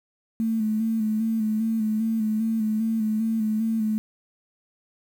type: tone with vibrato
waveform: sine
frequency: 220 Hz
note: A3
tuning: in tune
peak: -21 dBFS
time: 0.4-3.98 s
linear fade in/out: 0 ms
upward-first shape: square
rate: 2.5 Hz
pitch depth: 33 cents each way
effects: 8-bit